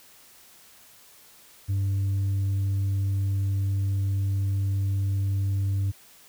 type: tone with tanh clipping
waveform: triangle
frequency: 98.1 Hz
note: G2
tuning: 2 cents sharp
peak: -23 dBFS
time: 1.68-5.92 s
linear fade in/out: 20 ms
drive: 7 dB
effects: white hiss -53 dBFS RMS until 6.28 s